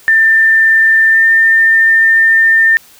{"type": "tone with pitch glide", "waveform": "sine", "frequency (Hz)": [1789, 1803.5], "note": ["A6", "A6"], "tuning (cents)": [28, 42], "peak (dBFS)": -5, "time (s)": [0.08, 2.77], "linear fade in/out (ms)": 0, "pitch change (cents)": 14, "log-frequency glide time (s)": [1.12, 1.2], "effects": ["white hiss -42 dBFS RMS until 2.99 s"]}